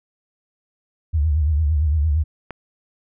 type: tone with vibrato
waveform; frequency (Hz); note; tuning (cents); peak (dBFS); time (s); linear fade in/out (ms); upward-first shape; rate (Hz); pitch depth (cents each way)
sine; 76.1; D#2; -38; -15; 1.13-2.24; 20; triangle; 8.8; 150
type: click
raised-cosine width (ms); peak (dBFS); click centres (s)
0.5; -16; 2.507
effects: none